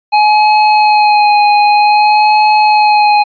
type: tone with vibrato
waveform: square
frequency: 840 Hz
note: G#5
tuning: 19 cents sharp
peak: -6 dBFS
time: 0.12-3.24 s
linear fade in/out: 20 ms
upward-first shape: sine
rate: 0.53 Hz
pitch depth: 21 cents each way
effects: resampled to 11025 Hz